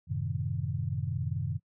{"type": "chord", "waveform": "sine", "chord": "F# diminished seventh", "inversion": "none", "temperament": "equal", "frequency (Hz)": [92.5, 110, 130.81, 155.56], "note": ["F#2", "A2", "C3", "Eb3"], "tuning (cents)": [0, 0, 0, 0], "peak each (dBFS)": [-35, -36, -34, -36], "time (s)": [0.07, 1.6], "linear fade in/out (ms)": 50, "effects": ["noise-tail reverb RT60 0.1 s tail -25 dB re dry"]}